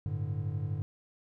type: chord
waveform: triangle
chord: G suspended second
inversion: none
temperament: equal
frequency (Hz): 98 / 110 / 146.83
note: G2 / A2 / D3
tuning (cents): 0 / 0 / 0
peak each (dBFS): -33 / -34 / -34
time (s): 0.06-0.82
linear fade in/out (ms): 0
effects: none